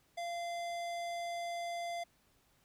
sine tone with hard clipping, 689 Hz, F5, 24 cents flat, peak -39 dBFS, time 0.17-2.04 s, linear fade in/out 10 ms, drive 18 dB, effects pink hiss -71 dBFS RMS until 2.64 s

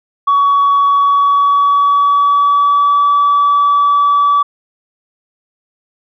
sine tone with pitch glide, 1127 to 1149.4 Hz, C#6 to D6, +28 to -38 cents, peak -6 dBFS, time 0.27-4.43 s, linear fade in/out 10 ms, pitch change +34 cents, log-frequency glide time 0.83-3.04 s, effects tanh soft clip ceiling -5 dBFS

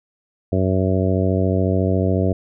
harmonic tone, 94 Hz, F#2, 28 cents sharp, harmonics 1 / 2 / 3 / 4 / 5 / 6 / 7, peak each -19 / -22 / -24 / -25 / -26 / -27 / -27 dBFS, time 0.52-2.33 s, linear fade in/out 5 ms, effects none

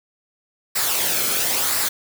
white noise with flanger, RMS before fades -21 dBFS, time 0.75-1.89 s, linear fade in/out 10 ms, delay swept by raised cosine 0.31 to 1.09 ms, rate 0.98 Hz, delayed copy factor -0.5, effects none

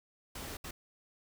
pink noise bursts at uneven times, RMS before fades -43 dBFS, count 2, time 0.35-0.57 / 0.64-0.71 s, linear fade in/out 5 ms, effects none

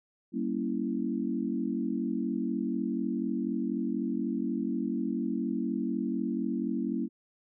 sine chord, G diminished seventh, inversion none, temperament equal with one note detuned, 193.41 / 233.1 / 277.2 / 329.6 Hz, G3 / Bb3 / Db4 / Fb4, -23 / 0 / 0 / 0 cents, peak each -35 / -32 / -34 / -35 dBFS, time 0.32-7.09 s, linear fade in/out 50 ms, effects none

